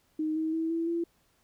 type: tone with pitch steps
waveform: sine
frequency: 311.1 / 317.6 / 324.3 / 331.1 / 338.1 Hz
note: D#4 / D#4 / E4 / E4 / E4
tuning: 0 / +36 / -28 / +8 / +44 cents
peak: -27 dBFS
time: 0.19-1.04 s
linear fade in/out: 5 ms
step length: 170 ms
effects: pink hiss -69 dBFS RMS until 1.43 s